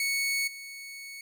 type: tone with level steps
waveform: sawtooth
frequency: 2216 Hz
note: C#7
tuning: 1 cent flat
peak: -23 / -37 dBFS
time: 0-1.21 s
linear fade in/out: 2 ms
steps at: 0.47 s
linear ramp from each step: 10 ms
effects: none